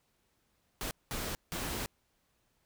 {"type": "noise bursts at uneven times", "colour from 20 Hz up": "pink", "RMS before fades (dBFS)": -37, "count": 3, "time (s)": [[0.81, 0.91], [1.11, 1.35], [1.52, 1.86]], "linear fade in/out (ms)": 0, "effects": ["pink hiss -75 dBFS RMS until 2.65 s"]}